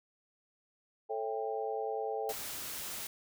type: chord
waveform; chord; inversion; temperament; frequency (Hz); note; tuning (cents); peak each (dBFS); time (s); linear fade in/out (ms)
sine; A dominant seventh; none; just; 440 / 550 / 660 / 792; A4 / C#5 / E5 / G5; 0 / -14 / +2 / +18; -36 / -42 / -42 / -38; 1.09-2.33; 20
type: noise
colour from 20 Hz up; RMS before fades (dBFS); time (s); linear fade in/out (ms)
white; -41; 2.29-3.07; 2
effects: none